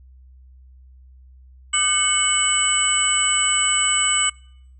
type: tone cluster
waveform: sine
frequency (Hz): 1205 / 1526 / 2200 / 2980 / 7950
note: D6 / G6 / C#7 / F#7 / B8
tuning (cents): +44 / -47 / -14 / +12 / +10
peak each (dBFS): -26 / -29 / -25 / -21 / -20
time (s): 1.73-4.3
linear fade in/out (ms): 10
effects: noise-tail reverb RT60 0.7 s tail -26 dB re dry + added 64 Hz sine -44 dBFS peak until 4.79 s